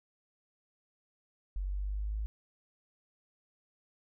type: exponential sweep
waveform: sine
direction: up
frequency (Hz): 46.43 to 54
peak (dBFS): -32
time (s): 1.56-2.26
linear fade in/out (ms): 0
effects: none